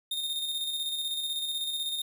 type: tone with tremolo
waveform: 45% pulse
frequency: 3675 Hz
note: A#7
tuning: 25 cents flat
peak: -29 dBFS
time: 0.11-2.02 s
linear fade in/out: 5 ms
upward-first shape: square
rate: 16 Hz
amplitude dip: 35%
effects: 11-bit